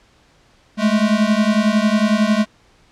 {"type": "beating tone pair", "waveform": "square", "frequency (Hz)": [208, 219], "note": ["G#3", "A3"], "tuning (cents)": [3, -8], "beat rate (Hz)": 11, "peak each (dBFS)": -17, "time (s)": [0.77, 2.46], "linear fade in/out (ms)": 50, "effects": ["pink hiss -54 dBFS RMS until 2.91 s", "low-pass 6000 Hz 12 dB/octave"]}